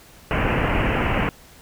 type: low-pass noise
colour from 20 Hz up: pink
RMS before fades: -21 dBFS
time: 0.31-1.29 s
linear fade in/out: 0 ms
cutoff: 2900 Hz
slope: 96 dB/octave
effects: pink hiss -48 dBFS RMS until 1.61 s